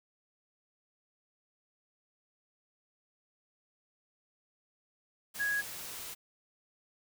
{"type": "tone in noise", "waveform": "sine", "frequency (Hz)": 1661.2, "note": "G#6", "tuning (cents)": 0, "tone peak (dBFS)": -29, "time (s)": [5.39, 5.62], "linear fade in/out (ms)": 20, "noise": "white", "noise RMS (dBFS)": -43, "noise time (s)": [5.34, 6.15], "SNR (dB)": 11, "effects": []}